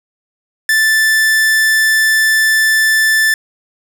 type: tone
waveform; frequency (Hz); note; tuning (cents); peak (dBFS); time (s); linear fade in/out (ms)
45% pulse; 1760; A6; 0; -9; 0.69-3.34; 2
effects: none